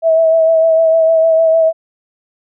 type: tone with vibrato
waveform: sine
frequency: 649 Hz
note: E5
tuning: 27 cents flat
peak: -7 dBFS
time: 0.02-1.73 s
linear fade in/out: 50 ms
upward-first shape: sine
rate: 6.6 Hz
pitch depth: 24 cents each way
effects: none